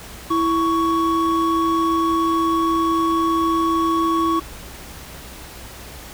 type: tone pair together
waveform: triangle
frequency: 329.6 / 1115.1 Hz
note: E4 / C#6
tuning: 0 / +10 cents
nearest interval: octave + major sixth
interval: 2110 cents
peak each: -17 dBFS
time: 0.3-4.4 s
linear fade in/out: 10 ms
effects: added 60 Hz sine -42 dBFS peak until 6.13 s + pink hiss -38 dBFS RMS until 6.13 s